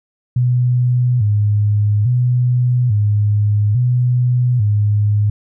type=tone with vibrato; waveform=sine; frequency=113.6 Hz; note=A#2; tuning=44 cents flat; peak=-11 dBFS; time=0.36-5.3 s; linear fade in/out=5 ms; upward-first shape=square; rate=0.59 Hz; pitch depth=150 cents each way; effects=none